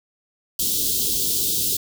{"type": "band-stop noise", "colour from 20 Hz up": "white", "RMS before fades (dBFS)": -22, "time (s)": [0.59, 1.77], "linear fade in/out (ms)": 5, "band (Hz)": [460, 3200], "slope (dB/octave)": 48, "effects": []}